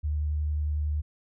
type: tone with vibrato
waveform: sine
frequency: 75.1 Hz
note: D2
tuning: 39 cents sharp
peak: -25 dBFS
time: 0.03-1.02 s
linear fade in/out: 20 ms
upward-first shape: sine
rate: 11 Hz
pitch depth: 11 cents each way
effects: none